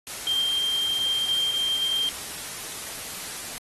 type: tone in noise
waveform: sine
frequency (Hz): 3175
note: G7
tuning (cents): +21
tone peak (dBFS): -22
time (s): 0.27-2.09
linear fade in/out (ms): 0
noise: white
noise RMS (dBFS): -35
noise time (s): 0.07-3.58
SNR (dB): +10
effects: AAC 32 kbps